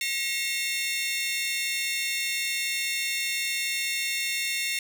sawtooth tone cluster, 1906 / 2162 / 2721 / 3617 Hz, A#6 / C#7 / F7 / A7, +38 / -44 / -46 / +47 cents, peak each -34 / -27 / -28 / -30 dBFS, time 0.01-4.79 s, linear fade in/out 2 ms, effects none

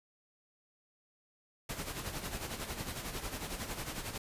pink noise with tremolo, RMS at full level -38 dBFS, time 1.69-4.18 s, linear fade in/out 5 ms, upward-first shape sine, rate 11 Hz, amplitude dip 60%, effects resampled to 32000 Hz

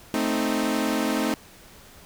sawtooth chord, A diminished, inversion none, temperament equal, 220 / 261.6 / 311.1 Hz, A3 / C4 / Eb4, 0 / 0 / 0 cents, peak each -23 dBFS, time 0.14-1.34 s, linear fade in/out 0 ms, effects pink hiss -49 dBFS RMS until 2.05 s

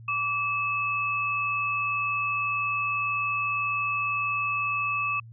sine tone pair together, 1158.2 / 2600 Hz, D6 / E7, -24 / -24 cents, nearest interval octave + major second, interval 1400 cents, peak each -28 / -27 dBFS, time 0.08-5.2 s, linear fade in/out 5 ms, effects added 114 Hz sine -43 dBFS peak until 5.32 s

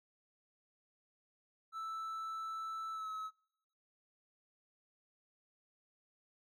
triangle tone with pitch glide, 1318.5 to 1288.4 Hz, E6 to E6, 0 to -40 cents, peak -38 dBFS, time 1.72-3.31 s, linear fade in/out 50 ms, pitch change -40 cents, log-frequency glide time 2.92-3.09 s, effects noise-tail reverb RT60 0.9 s tail -25 dB re dry

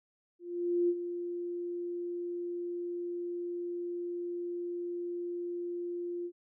sine tone with ADSR envelope, 349.2 Hz, F4, in tune, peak -24 dBFS, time 0.39-6.32 s, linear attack 500 ms, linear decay 52 ms, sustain -10 dB, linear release 64 ms, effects none

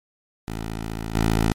10% pulse tone with level steps, 55 Hz, A1, in tune, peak -20 / -10 dBFS, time 0.48-1.52 s, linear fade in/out 0 ms, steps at 1.14 s, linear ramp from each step 20 ms, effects MP3 64 kbps

